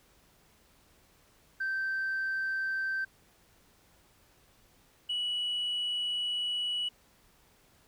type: tone pair in turn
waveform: sine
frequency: 1557 / 2939 Hz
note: G6 / F#7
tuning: -12 / -12 cents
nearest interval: major seventh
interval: 1100 cents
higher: second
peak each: -28 dBFS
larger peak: neither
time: 1.6-3.05 / 5.09-6.89 s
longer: second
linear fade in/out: 10 ms
effects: tanh soft clip ceiling -27 dBFS + pink hiss -64 dBFS RMS until 7.87 s